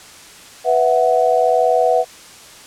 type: chord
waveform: sine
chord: B suspended fourth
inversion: none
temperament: equal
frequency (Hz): 493.9 / 659.3 / 740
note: B4 / E5 / F#5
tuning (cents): 0 / 0 / 0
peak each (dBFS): -16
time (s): 0.64-2.05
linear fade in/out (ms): 50
effects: white hiss -40 dBFS RMS until 2.66 s + low-pass 9000 Hz 12 dB/octave